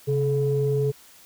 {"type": "tone pair together", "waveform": "sine", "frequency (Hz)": [135.2, 429.2], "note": ["C#3", "A4"], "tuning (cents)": [-43, -43], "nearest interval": "octave + minor sixth", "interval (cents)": 2000, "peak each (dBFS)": -22, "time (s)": [0.07, 0.92], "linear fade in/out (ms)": 20, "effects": ["tanh soft clip ceiling -12 dBFS", "white hiss -51 dBFS RMS until 1.25 s"]}